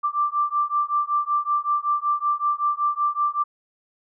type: beating tone pair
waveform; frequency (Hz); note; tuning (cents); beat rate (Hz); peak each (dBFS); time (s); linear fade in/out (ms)
sine; 1174.7 / 1180; D6 / D6; 0 / +8; 5.3; -23; 0.03-3.44; 20
effects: none